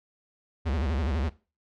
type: tone with vibrato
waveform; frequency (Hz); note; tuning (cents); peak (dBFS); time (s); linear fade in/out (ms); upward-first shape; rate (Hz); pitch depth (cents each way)
square; 73.42; D2; 0; -26; 0.65-1.3; 20; sine; 12; 240
effects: noise-tail reverb RT60 0.3 s tail -18 dB re dry + low-pass 4000 Hz 12 dB/octave